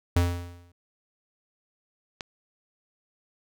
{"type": "tone with exponential decay", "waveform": "square", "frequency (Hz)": 87.3, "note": "F2", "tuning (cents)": 0, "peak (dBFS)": -18, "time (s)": [0.16, 0.72], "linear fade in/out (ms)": 5, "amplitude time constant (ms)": 120}
{"type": "click", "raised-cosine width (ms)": 0.2, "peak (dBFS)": -16, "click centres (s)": 2.208}
{"effects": []}